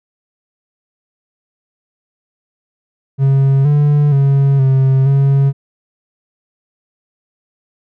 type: tone with pitch steps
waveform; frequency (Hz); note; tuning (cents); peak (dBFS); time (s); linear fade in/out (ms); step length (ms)
triangle; 136.3 / 146.5 / 138.3 / 133.4 / 138; C#3 / D3 / C#3 / C3 / C#3; -29 / -4 / -4 / +34 / -7; -6; 3.18-5.53; 50; 470
effects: none